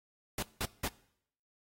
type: noise bursts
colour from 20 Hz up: pink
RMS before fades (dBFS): -35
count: 3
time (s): 0.38-0.878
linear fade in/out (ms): 2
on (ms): 46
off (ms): 180
effects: noise-tail reverb RT60 0.7 s tail -21 dB re dry + AAC 48 kbps